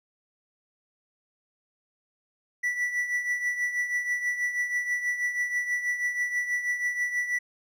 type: tone with tremolo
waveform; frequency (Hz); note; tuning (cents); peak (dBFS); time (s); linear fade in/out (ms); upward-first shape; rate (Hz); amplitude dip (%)
triangle; 1961; B6; -13; -21; 2.63-7.39; 10; triangle; 6.2; 70
effects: none